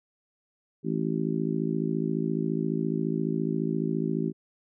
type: harmonic tone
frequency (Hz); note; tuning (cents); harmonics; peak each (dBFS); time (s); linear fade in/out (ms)
54.5; A1; -16; 3 / 4 / 5 / 6 / 7; -30 / -31 / -32 / -33 / -33; 0.83-4.33; 50
effects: none